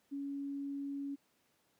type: tone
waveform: sine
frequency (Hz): 280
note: C#4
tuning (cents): +18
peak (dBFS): -37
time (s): 0.11-1.16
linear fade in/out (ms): 20
effects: pink hiss -74 dBFS RMS until 1.79 s + high-pass 150 Hz 12 dB/octave